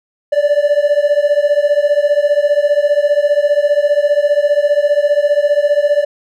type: beating tone pair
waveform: triangle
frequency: 576 / 591 Hz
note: D5 / D5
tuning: -34 / +11 cents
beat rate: 15 Hz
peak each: -11 dBFS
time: 0.32-6.05 s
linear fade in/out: 10 ms
effects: none